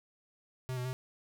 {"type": "tone with pitch steps", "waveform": "square", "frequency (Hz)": [128.6, 124.8, 128.8], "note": ["C3", "B2", "C3"], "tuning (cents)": [-30, 19, -27], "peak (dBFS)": -35, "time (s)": [0.69, 0.93], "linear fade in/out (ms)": 0, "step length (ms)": 80, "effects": []}